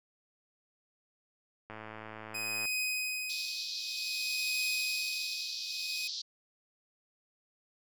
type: click train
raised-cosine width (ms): 0.5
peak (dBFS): -29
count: 105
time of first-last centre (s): 1.7-2.654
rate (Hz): 109
type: tone with tremolo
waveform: sawtooth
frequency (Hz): 2508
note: D#7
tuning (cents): +13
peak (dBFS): -27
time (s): 2.34-6.08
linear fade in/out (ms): 10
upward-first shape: triangle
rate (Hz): 0.54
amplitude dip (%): 90
type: band-pass noise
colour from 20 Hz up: pink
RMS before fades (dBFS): -39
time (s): 3.29-6.22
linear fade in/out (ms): 10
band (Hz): 3900 to 5300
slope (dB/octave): 48
effects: none